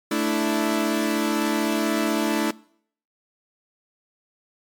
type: chord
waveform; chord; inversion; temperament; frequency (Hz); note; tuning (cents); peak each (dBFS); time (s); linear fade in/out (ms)
sawtooth; A suspended fourth; none; equal; 220 / 293.7 / 329.6; A3 / D4 / E4; 0 / 0 / 0; -22 / -21 / -21; 0.11-2.51; 5
effects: noise-tail reverb RT60 0.6 s tail -22 dB re dry + MP3 96 kbps